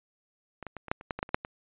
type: clicks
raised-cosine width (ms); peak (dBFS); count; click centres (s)
0.5; -25 / -23 / -24 / -26 / -11 / -30 / -15 / -20 / -14 / -28 / -8 / -21; 12; 0.627 / 0.667 / 0.767 / 0.883 / 0.915 / 1.011 / 1.108 / 1.19 / 1.229 / 1.291 / 1.345 / 1.449
effects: resampled to 8000 Hz